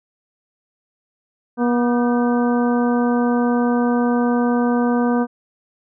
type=harmonic tone with a mistuned harmonic; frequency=241.2 Hz; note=B3; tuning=41 cents flat; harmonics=1 / 2 / 3 / 4 / 5 / 6; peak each=-16 / -22 / -26 / -28 / -30 / -32 dBFS; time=1.57-5.27 s; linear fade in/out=50 ms; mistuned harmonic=6; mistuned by=+100 cents; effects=none